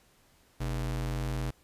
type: ring-modulated tone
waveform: square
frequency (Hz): 90.2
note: F#2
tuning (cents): -44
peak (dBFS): -28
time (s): 0.6-1.51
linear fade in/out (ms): 10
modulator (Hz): 39.6
effects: pink hiss -64 dBFS RMS until 1.63 s + resampled to 32000 Hz